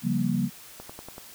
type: chord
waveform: sine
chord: G half-diminished seventh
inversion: second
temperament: equal with one note detuned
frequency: 138.59 / 174.61 / 196 / 235.8 Hz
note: Db3 / F3 / G3 / Bb3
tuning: 0 / 0 / 0 / +20 cents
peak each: -30 / -29 / -28 / -27 dBFS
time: 0.02-0.5 s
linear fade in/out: 50 ms
type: click train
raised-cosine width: 1 ms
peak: -26 dBFS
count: 5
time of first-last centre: 0.8-1.181 s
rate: 10.5 Hz
effects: white hiss -47 dBFS RMS until 1.34 s